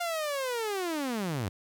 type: linear sweep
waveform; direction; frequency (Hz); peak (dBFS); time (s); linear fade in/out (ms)
sawtooth; down; 706 to 86.6; -26; 0-1.49; 10
effects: 11-bit